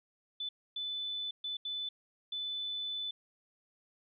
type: tone bursts at uneven times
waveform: sine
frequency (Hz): 3501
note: A7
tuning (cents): -9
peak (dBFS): -35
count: 5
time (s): 0.4-0.49 / 0.76-1.31 / 1.44-1.57 / 1.65-1.89 / 2.32-3.11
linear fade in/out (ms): 5
effects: none